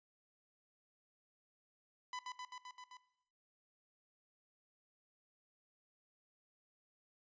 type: tone with echo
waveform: sawtooth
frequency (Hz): 1000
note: B5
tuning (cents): +21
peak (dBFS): -38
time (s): 2.13-2.19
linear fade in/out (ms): 2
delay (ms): 130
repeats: 6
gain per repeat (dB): -2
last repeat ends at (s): 2.97
effects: noise-tail reverb RT60 0.8 s tail -17 dB re dry + resampled to 16000 Hz